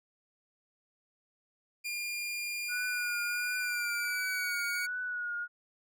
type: tone with pitch glide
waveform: sawtooth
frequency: 2408 to 2247 Hz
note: D7 to C#7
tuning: +43 to +23 cents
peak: -31 dBFS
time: 1.84-4.87 s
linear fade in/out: 20 ms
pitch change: -120 cents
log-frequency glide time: 3.53-4.51 s
type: tone with vibrato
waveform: sine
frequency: 1458 Hz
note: F#6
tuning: 26 cents flat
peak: -33 dBFS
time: 2.68-5.48 s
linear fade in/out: 50 ms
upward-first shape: triangle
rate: 1.4 Hz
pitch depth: 44 cents each way
effects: none